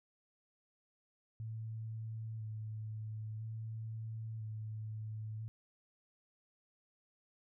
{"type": "tone with vibrato", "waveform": "sine", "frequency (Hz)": 110, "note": "A2", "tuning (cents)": 0, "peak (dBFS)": -40, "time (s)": [1.4, 5.48], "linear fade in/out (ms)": 0, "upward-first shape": "square", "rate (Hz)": 0.5, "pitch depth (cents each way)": 20, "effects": []}